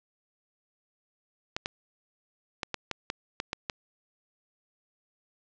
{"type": "clicks", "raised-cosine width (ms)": 0.2, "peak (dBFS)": -13, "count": 9, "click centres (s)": [1.565, 1.659, 2.632, 2.743, 2.913, 3.101, 3.401, 3.531, 3.698], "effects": ["low-pass 6000 Hz 12 dB/octave"]}